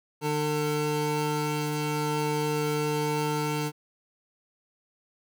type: tone pair together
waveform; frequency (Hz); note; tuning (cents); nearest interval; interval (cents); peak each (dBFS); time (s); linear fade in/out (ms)
25% pulse; 150 / 449.5; D3 / A4; +37 / +37; octave + perfect fifth; 1900; -25; 0.21-3.72; 50
effects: none